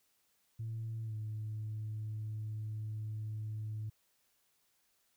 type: tone with pitch glide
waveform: sine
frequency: 112.4 to 108.01 Hz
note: A2 to A2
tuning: +37 to -32 cents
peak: -36 dBFS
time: 0.59-3.9 s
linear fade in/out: 10 ms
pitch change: -69 cents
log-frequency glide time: 1.04-1.14 s
effects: tanh soft clip ceiling -34 dBFS + white hiss -75 dBFS RMS until 5.16 s